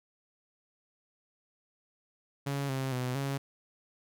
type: tone with pitch steps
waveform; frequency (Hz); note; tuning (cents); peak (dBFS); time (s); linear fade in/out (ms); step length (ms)
sawtooth; 140 / 133.2 / 126.3 / 138; C#3 / C3 / B2 / C#3; +18 / +31 / +39 / -7; -27; 2.46-3.38; 10; 230
effects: none